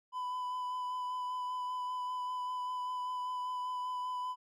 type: tone with vibrato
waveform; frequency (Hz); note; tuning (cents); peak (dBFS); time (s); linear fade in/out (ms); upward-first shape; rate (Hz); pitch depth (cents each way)
triangle; 1000; B5; +21; -33; 0.12-4.36; 50; sine; 5.1; 13
effects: none